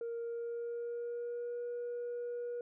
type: tone with pitch glide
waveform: sine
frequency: 466.2 to 481 Hz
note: A#4 to B4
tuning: 0 to -46 cents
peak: -35 dBFS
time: 0.01-2.61 s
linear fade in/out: 2 ms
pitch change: +54 cents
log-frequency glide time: 0.19-1.63 s
effects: tanh soft clip ceiling -35 dBFS